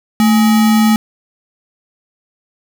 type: tone with sample-and-hold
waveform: sine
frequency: 220 Hz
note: A3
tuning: in tune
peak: -7 dBFS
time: 0.2-0.96 s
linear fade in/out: 0 ms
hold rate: 1050 Hz
effects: none